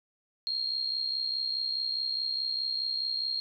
sine tone with amplitude modulation, 4236 Hz, C8, 21 cents sharp, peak -26 dBFS, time 0.47-3.4 s, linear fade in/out 0 ms, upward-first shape sine, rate 64.8 Hz, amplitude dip 60%, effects none

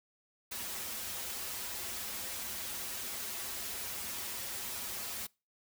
white noise with comb filter, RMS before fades -40 dBFS, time 0.51-5.27 s, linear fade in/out 10 ms, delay 6.7 ms, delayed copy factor -1, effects noise-tail reverb RT60 0.3 s tail -25 dB re dry

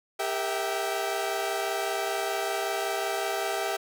sawtooth tone cluster, 398.6 / 464.3 / 653 / 772 Hz, G4 / A#4 / E5 / G5, +29 / -7 / -17 / -27 cents, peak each -29 / -33 / -28 / -29 dBFS, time 0.19-3.77 s, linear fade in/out 10 ms, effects none

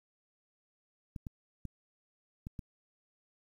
clicks, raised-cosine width 5 ms, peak -28 dBFS, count 5, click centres 1.162 / 1.268 / 1.653 / 2.469 / 2.592 s, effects 10-bit

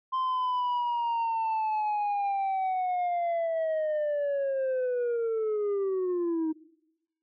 sine linear sweep, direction down, 1046.5 to 311.6 Hz, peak -23 dBFS, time 0.12-6.53 s, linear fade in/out 20 ms, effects noise-tail reverb RT60 0.9 s tail -21 dB re dry + tanh soft clip ceiling -25 dBFS

